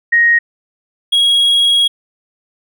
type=tone pair in turn; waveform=sine / triangle; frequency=1874 / 3306 Hz; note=A#6 / G#7; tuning=+9 / -9 cents; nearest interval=minor seventh; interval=982 cents; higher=second; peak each=-7 dBFS; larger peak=neither; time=0.12-0.39 / 1.12-1.88 s; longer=second; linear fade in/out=10 ms; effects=none